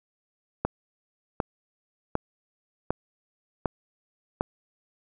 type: click train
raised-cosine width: 1 ms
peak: -10 dBFS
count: 6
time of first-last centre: 0.65-4.409 s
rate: 1.33 Hz
effects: none